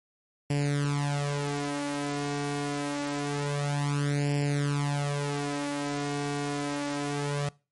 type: tone with flanger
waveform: sawtooth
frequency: 143.8 Hz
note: D3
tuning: 36 cents flat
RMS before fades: -29 dBFS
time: 0.5-7.49 s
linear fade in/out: 5 ms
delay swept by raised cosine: 0.39 to 4.29 ms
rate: 0.26 Hz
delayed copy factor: +0.8
effects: noise-tail reverb RT60 0.3 s tail -22 dB re dry + MP3 48 kbps